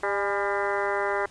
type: harmonic tone with a mistuned harmonic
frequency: 200 Hz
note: G3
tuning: 35 cents sharp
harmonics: 2 / 3 / 4 / 5 / 6 / 7 / 8 / 9 / 10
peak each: -29 / -31 / -32 / -33 / -34 / -34 / -35 / -36 / -36 dBFS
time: 0.03-1.26 s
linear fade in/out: 5 ms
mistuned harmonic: 4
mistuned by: +46 cents
effects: pink hiss -51 dBFS RMS until 1.3 s + resampled to 22050 Hz